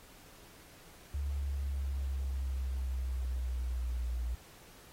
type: linear sweep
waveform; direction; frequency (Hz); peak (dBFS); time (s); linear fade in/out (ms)
sine; down; 71.1 to 59.1; -32; 1.14-4.35; 5
effects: pink hiss -57 dBFS RMS until 4.92 s + AAC 48 kbps